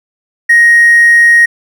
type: tone with hard clipping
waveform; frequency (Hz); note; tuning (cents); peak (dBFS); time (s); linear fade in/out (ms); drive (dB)
triangle; 1875; A#6; +10; -3; 0.49-1.46; 10; 4
effects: none